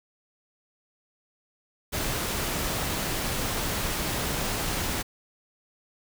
pink noise, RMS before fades -29 dBFS, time 1.92-5.03 s, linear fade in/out 20 ms, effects none

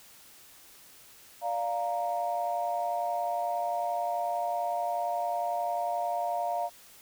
sine chord, Bb major, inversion first, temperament equal, 587.3 / 698.5 / 932.3 Hz, D5 / F5 / Bb5, 0 / 0 / 0 cents, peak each -35 / -29 / -34 dBFS, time 1.41-6.7 s, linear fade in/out 50 ms, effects tanh soft clip ceiling -19 dBFS + white hiss -54 dBFS RMS until 7.01 s

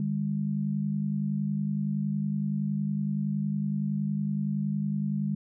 sine tone pair together, 151.63 / 202.4 Hz, D#3 / G#3, -44 / -44 cents, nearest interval perfect fourth, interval 500 cents, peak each -30 / -28 dBFS, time 0-5.35 s, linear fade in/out 2 ms, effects none

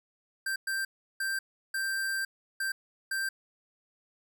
square tone bursts at uneven times, 1573 Hz, G6, 6 cents sharp, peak -30 dBFS, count 6, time 0.46-0.56 / 0.67-0.85 / 1.2-1.39 / 1.74-2.25 / 2.6-2.72 / 3.11-3.29 s, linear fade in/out 5 ms, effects none

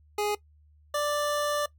25% pulse tone pair in turn, 415.9 / 588.2 Hz, G#4 / D5, +2 / +3 cents, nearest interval tritone, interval 601 cents, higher second, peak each -22 dBFS, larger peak neither, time 0.18-0.35 / 0.94-1.66 s, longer second, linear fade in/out 5 ms, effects noise-tail reverb RT60 0.1 s tail -19 dB re dry + added 75 Hz sine -56 dBFS peak until 1.78 s

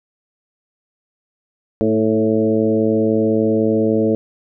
harmonic tone with a mistuned harmonic, 110 Hz, A2, in tune, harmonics 1 / 2 / 3 / 4 / 5 / 6, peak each -26 / -18 / -19 / -18 / -22 / -29 dBFS, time 1.81-4.15 s, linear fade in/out 0 ms, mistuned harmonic 3, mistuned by -20 cents, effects none

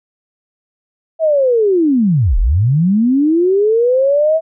sine linear two-way sweep, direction down then up, 659.3 to 32.7 to 654 Hz, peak -9 dBFS, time 1.19-4.41 s, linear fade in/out 50 ms, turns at 2.38 s, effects none

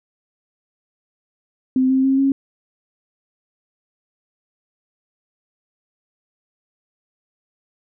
sine tone with pitch steps, 259.3 / 263.7 / 268.1 / 272.7 Hz, C4 / C4 / C4 / C#4, -15 / +14 / +42 / -28 cents, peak -13 dBFS, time 1.76-2.32 s, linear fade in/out 2 ms, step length 140 ms, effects none

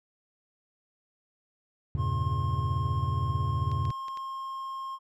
triangle chord, E diminished seventh, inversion none, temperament equal, 82.41 / 98 / 116.54 / 138.59 Hz, E2 / G2 / Bb2 / Db3, 0 / 0 / 0 / 0 cents, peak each -30 dBFS, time 1.95-3.91 s, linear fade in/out 0 ms
triangle tone, 1069 Hz, C6, 37 cents sharp, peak -32 dBFS, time 1.97-4.99 s, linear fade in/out 50 ms
clicks, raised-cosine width 0.2 ms, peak -29 dBFS, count 5, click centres 3.716 / 3.853 / 3.904 / 4.083 / 4.173 s
effects none

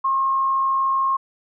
sine tone with frequency modulation, 1075 Hz, C6, 47 cents sharp, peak -17 dBFS, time 0.04-1.17 s, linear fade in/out 10 ms, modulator 66.7 Hz, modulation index 0.25, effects none

